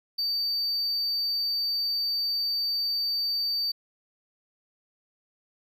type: tone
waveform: triangle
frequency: 4609 Hz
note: D8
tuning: 33 cents flat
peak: -24 dBFS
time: 0.18-3.72 s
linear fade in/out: 10 ms
effects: none